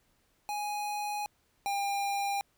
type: tone pair in turn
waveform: square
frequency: 830.6 / 800.9 Hz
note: G#5 / G5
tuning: 0 / +37 cents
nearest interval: minor second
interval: 63 cents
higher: first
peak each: -33 / -30 dBFS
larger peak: second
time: 0.49-1.26 / 1.66-2.41 s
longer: first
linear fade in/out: 0 ms
effects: pink hiss -71 dBFS RMS until 2.57 s